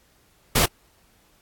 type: noise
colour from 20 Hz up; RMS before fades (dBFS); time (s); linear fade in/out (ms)
pink; -18; 0.55-0.66; 10
effects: pink hiss -60 dBFS RMS until 1.41 s + AAC 64 kbps

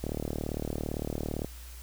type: click train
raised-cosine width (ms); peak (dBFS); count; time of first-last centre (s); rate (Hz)
2; -19; 54; 0.04-1.446; 37.7
effects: added 60 Hz sine -43 dBFS peak until 1.82 s + white hiss -51 dBFS RMS until 1.82 s

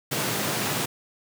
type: high-pass noise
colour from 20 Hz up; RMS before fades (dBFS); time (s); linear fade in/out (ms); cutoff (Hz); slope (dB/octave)
pink; -27; 0.11-0.86; 10; 110; 48
effects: none

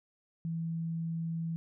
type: tone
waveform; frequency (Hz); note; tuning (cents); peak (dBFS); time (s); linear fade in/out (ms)
sine; 164.81; E3; 0; -32; 0.45-1.56; 0
effects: none

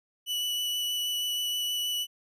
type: tone with vibrato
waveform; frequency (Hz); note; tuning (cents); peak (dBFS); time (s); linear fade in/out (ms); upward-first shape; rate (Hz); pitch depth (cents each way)
40% pulse; 2960; F#7; 0; -27; 0.26-2.07; 50; sine; 6.3; 9
effects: none

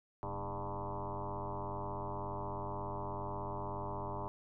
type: tone with frequency modulation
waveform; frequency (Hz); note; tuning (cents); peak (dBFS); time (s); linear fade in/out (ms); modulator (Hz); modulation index
sine; 504; B4; +35; -37; 0.23-4.28; 0; 96.6; 5.8
effects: none

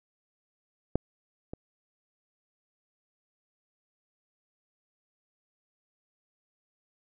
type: clicks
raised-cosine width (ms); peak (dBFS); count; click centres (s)
2; -11 / -24; 2; 0.956 / 1.535
effects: none

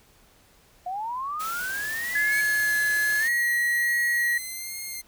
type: linear sweep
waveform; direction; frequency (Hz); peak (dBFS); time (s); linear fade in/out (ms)
sine; up; 704 to 2262; -28; 0.86-2.41; 5
type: noise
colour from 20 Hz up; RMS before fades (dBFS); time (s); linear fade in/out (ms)
white; -37; 1.39-3.29; 20
type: tone with pitch glide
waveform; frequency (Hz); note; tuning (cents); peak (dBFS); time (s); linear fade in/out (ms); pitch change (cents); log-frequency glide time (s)
sine; 1700 to 1908.2; G#6 to A#6; +40 to +40; -21; 2.15-4.38; 5; +200; 3.19-3.29
type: tone with vibrato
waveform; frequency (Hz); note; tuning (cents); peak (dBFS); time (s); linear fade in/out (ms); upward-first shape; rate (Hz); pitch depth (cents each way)
5% pulse; 2093; C7; 0; -23; 2.31-5.02; 20; sine; 1.3; 34
effects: pink hiss -58 dBFS RMS until 5.07 s

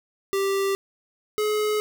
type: tone pair in turn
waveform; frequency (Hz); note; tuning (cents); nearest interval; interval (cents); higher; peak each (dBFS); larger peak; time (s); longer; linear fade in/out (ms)
square; 392 / 424.4; G4 / G#4; 0 / +38; minor second; 138; second; -22; neither; 0.33-0.75 / 1.38-1.8; neither; 0
effects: none

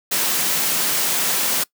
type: high-pass noise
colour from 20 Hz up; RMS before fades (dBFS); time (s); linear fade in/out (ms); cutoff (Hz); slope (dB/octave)
white; -20; 0.11-1.64; 10; 140; 96
effects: noise-tail reverb RT60 0.1 s tail -22 dB re dry

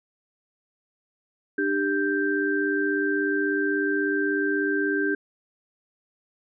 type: tone cluster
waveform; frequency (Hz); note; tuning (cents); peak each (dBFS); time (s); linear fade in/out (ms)
sine; 299.1 / 395.5 / 1570; D4 / G4 / G6; +32 / +15 / +2; -26; 1.58-5.15; 5
effects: none

